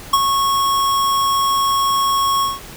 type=tone with ADSR envelope; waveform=square; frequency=1100 Hz; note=C#6; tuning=14 cents flat; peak=-9 dBFS; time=0.13-2.6 s; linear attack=7 ms; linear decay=38 ms; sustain=-6 dB; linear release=180 ms; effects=pink hiss -36 dBFS RMS until 2.76 s